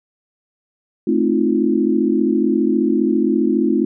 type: chord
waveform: sine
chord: F dominant seventh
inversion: first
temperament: just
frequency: 218.3 / 261.9 / 314.3 / 349.2 Hz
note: A3 / C4 / Eb4 / F4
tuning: -13 / +2 / +18 / 0 cents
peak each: -19 dBFS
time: 1.07-3.85 s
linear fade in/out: 5 ms
effects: none